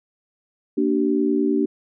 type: chord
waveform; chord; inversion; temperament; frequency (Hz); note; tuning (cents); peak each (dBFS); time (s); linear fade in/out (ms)
sine; G minor; first; equal with one note detuned; 233.1 / 293.7 / 383.3; Bb3 / D4 / G4; 0 / 0 / -39; -23 / -20 / -22; 0.77-1.66; 10
effects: none